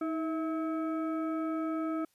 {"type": "tone with frequency modulation", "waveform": "sine", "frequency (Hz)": 317.2, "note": "D#4", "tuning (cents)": 33, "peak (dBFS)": -30, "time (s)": [0.01, 2.05], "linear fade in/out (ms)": 5, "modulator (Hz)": 972, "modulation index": 0.71, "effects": ["white hiss -72 dBFS RMS until 2.14 s", "resampled to 32000 Hz"]}